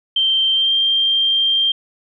sine tone with pitch glide, 3136 to 3176 Hz, G7 to G7, 0 to +22 cents, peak -13 dBFS, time 0.16-1.72 s, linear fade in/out 5 ms, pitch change +22 cents, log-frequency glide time 0.52-0.72 s, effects none

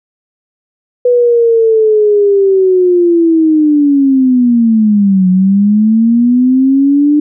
sine linear two-way sweep, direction down then up, 493.9 to 182.2 to 299.1 Hz, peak -5 dBFS, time 1.05-7.2 s, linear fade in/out 5 ms, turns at 5.29 s, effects none

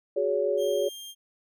sine chord, F# suspended second, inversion none, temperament equal with one note detuned, 370 / 415.3 / 563.7 Hz, F#4 / G#4 / C#5, 0 / 0 / +29 cents, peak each -30 / -27 / -26 dBFS, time 0.16-0.89 s, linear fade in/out 10 ms
sawtooth tone, 3200 Hz, G7, 35 cents sharp, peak -36 dBFS, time 0.57-1.15 s, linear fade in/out 50 ms
effects none

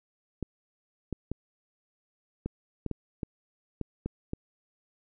clicks, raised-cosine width 3 ms, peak -19 dBFS, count 10, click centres 0.427 / 1.127 / 1.316 / 2.46 / 2.863 / 2.913 / 3.232 / 3.813 / 4.06 / 4.334 s, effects none

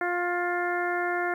harmonic tone with a mistuned harmonic, 352 Hz, F4, 14 cents sharp, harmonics 1 / 2 / 3 / 4 / 5 / 6, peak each -30 / -30 / -37 / -32 / -33 / -38 dBFS, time 0.01-1.34 s, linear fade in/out 2 ms, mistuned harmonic 3, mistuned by +16 cents, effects 10-bit

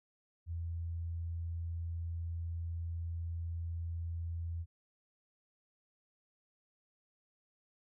sine tone, 84 Hz, E2, 33 cents sharp, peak -36 dBFS, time 0.46-4.66 s, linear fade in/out 50 ms, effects none

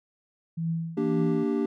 sine tone with tremolo, 164.81 Hz, E3, in tune, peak -24 dBFS, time 0.57-1.44 s, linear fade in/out 10 ms, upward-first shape triangle, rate 1.9 Hz, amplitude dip 85%
triangle chord, G minor, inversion first, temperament equal, 233.1 / 293.7 / 392 Hz, Bb3 / D4 / G4, 0 / 0 / 0 cents, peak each -26 dBFS, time 0.97-1.66 s, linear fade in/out 5 ms
effects none

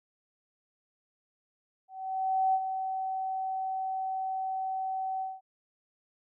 sine tone with ADSR envelope, 761 Hz, F#5, 48 cents sharp, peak -22 dBFS, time 1.88-5.41 s, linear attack 660 ms, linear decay 52 ms, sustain -8 dB, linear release 200 ms, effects none

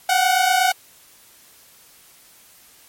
sawtooth tone pair together, 728 / 756.4 Hz, F#5 / F#5, -28 / +38 cents, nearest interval minor second, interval 66 cents, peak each -14 dBFS, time 0.09-0.72 s, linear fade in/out 5 ms, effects white hiss -50 dBFS RMS until 2.88 s + MP3 64 kbps

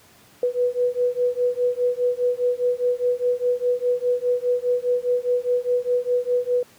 sine beating tone pair, 490 / 494.9 Hz, B4 / B4, -14 / +4 cents, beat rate 4.9 Hz, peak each -22 dBFS, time 0.43-6.63 s, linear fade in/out 2 ms, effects pink hiss -52 dBFS RMS until 6.78 s + high-pass 100 Hz 12 dB/octave

